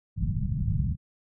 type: low-pass noise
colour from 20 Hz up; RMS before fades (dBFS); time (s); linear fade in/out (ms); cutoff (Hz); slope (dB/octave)
white; -27; 0.16-0.97; 50; 180; 48
effects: none